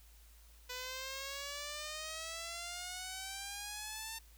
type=exponential sweep; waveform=5% pulse; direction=up; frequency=496.6 to 902 Hz; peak=-30 dBFS; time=0.69-4.19 s; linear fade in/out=10 ms; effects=added 55 Hz sine -58 dBFS peak until 4.37 s + white hiss -65 dBFS RMS until 4.37 s